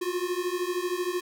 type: beating tone pair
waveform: square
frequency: 352 / 365 Hz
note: F4 / F#4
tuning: +14 / -24 cents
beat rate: 13 Hz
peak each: -31 dBFS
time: 0.01-1.21 s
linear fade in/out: 10 ms
effects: none